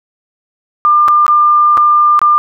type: tone with dropouts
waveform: sine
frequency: 1198 Hz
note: D6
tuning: 34 cents sharp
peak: -5 dBFS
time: 0.85-2.38 s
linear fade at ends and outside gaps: 0 ms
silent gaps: 1.08-1.084 / 1.265-1.28 / 1.772-1.777 / 2.192-2.216 s
effects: none